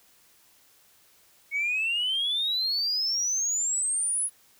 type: exponential sweep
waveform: sine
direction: up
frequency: 2203 to 10548 Hz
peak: -23 dBFS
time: 1.51-4.3 s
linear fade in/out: 50 ms
effects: tanh soft clip ceiling -21 dBFS + white hiss -60 dBFS RMS until 4.59 s